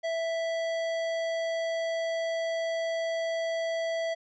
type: tone with tanh clipping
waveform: sine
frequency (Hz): 659.3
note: E5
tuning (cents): 0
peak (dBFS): -30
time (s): 0.03-4.15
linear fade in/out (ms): 20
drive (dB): 17
effects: resampled to 16000 Hz